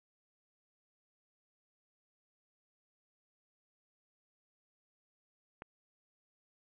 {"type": "click", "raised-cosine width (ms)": 0.5, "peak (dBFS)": -29, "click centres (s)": 5.621, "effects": ["resampled to 8000 Hz", "10-bit"]}